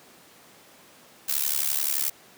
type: noise with amplitude modulation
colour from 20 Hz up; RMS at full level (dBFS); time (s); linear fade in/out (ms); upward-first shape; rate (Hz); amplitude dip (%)
blue; -22; 1.28-2.1; 10; sine; 71.5; 95
effects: pink hiss -52 dBFS RMS until 2.37 s + high-pass 200 Hz 12 dB/octave